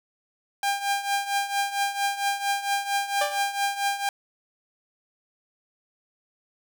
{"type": "tone with tremolo", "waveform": "sawtooth", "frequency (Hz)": 800, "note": "G5", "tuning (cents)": 35, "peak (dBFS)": -17, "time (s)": [0.63, 4.09], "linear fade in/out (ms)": 2, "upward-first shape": "triangle", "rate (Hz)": 4.4, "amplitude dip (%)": 80}
{"type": "tone with exponential decay", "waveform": "sawtooth", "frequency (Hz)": 587.3, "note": "D5", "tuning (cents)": 0, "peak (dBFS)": -18, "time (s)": [3.21, 3.52], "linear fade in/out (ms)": 5, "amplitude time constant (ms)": 67}
{"effects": []}